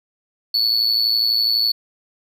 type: tone with amplitude modulation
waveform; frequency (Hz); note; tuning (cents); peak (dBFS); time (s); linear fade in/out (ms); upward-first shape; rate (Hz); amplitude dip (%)
triangle; 4435; C#8; 0; -11; 0.54-1.72; 5; sine; 112; 70
effects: none